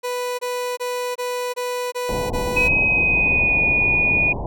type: tone bursts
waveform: 30% pulse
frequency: 493.9 Hz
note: B4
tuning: in tune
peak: -20 dBFS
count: 7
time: 0.03-2.688 s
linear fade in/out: 20 ms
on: 360 ms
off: 23 ms
type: low-pass noise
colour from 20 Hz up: pink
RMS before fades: -26 dBFS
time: 2.09-4.46 s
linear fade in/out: 0 ms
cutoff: 1000 Hz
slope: 96 dB/octave
type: tone with pitch glide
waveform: sine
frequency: 2533 to 2458 Hz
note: D#7 to D#7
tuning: +30 to -22 cents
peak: -15 dBFS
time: 2.56-4.33 s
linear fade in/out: 10 ms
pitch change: -52 cents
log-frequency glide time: 2.83-3.62 s
effects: none

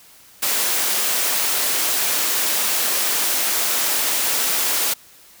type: high-pass noise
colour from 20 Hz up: white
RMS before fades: -20 dBFS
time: 0.42-4.94 s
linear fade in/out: 10 ms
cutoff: 300 Hz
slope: 12 dB/octave
effects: white hiss -48 dBFS RMS until 5.4 s

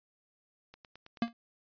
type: click train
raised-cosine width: 0.2 ms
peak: -33 dBFS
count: 6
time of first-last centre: 0.74-1.28 s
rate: 9.26 Hz
type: tone with exponential decay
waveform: square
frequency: 233.1 Hz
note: A#3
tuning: in tune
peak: -24 dBFS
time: 1.22-1.33 s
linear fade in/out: 2 ms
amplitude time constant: 23 ms
effects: resampled to 11025 Hz

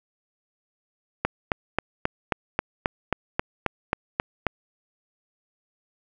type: click train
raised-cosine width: 0.5 ms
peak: -6 dBFS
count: 13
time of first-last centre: 1.25-4.467 s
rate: 3.73 Hz
effects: none

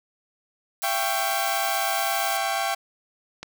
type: noise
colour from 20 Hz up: blue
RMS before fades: -32 dBFS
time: 0.82-2.37 s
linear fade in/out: 0 ms
type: chord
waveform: sawtooth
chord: C# diminished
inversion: first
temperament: equal with one note detuned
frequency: 675.4 / 784 / 1108.7 Hz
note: E5 / G5 / C#6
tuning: +42 / 0 / 0 cents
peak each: -25 / -22 / -28 dBFS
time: 0.83-2.75 s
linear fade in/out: 10 ms
type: click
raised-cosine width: 0.2 ms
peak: -18 dBFS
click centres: 3.43 s
effects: none

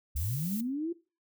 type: linear sweep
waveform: sine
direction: up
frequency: 58.27 to 349.3 Hz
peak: -30 dBFS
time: 0.15-0.93 s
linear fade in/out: 10 ms
type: noise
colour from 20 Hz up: violet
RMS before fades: -40 dBFS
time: 0.16-0.61 s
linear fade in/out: 5 ms
effects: noise-tail reverb RT60 0.3 s tail -18 dB re dry

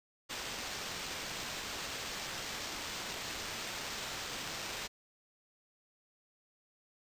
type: noise with sample-and-hold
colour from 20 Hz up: white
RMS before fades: -41 dBFS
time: 0.29-4.88 s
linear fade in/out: 20 ms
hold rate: 11025 Hz
effects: resampled to 32000 Hz

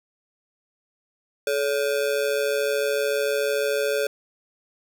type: ring-modulated tone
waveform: square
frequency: 496.8 Hz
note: B4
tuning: 10 cents sharp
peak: -19 dBFS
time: 1.47-4.07 s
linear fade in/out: 2 ms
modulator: 66.8 Hz
effects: none

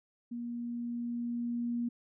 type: tone with level ramp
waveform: sine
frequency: 237.9 Hz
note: A#3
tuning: 35 cents sharp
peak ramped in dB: -36 to -30 dBFS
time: 0.31-1.89 s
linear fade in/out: 10 ms
effects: none

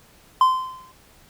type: tone with exponential decay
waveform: triangle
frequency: 1034 Hz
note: C6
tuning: 21 cents flat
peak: -8 dBFS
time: 0.41-0.92 s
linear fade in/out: 2 ms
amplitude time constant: 110 ms
effects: pink hiss -53 dBFS RMS until 1.29 s

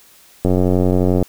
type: click train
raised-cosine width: 2 ms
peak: -3 dBFS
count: 72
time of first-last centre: 0.45-1.227 s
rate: 91.4 Hz
effects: white hiss -48 dBFS RMS until 1.28 s

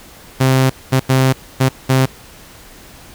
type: tone bursts at uneven times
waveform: sawtooth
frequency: 131.4 Hz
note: C3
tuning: 8 cents sharp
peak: -6 dBFS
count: 5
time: 0.4-0.7 / 0.92-1 / 1.09-1.33 / 1.6-1.69 / 1.89-2.06 s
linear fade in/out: 10 ms
effects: pink hiss -40 dBFS RMS until 3.14 s

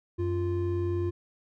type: tone pair together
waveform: triangle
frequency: 92.5 / 348.4 Hz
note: F#2 / F4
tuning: 0 / -4 cents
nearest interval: octave + major seventh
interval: 2296 cents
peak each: -27 dBFS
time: 0.18-1.11 s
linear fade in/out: 20 ms
effects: none

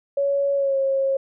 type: tone with pitch glide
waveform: sine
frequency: 560 to 541.5 Hz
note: C#5 to C#5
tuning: +18 to -41 cents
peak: -18 dBFS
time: 0.17-1.17 s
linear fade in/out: 5 ms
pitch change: -59 cents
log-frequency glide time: 0.55-0.77 s
effects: none

